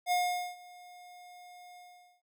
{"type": "tone with ADSR envelope", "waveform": "square", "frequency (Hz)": 716, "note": "F5", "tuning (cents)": 43, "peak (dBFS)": -26, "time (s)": [0.06, 2.22], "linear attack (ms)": 56, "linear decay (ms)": 440, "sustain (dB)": -24, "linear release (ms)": 450, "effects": []}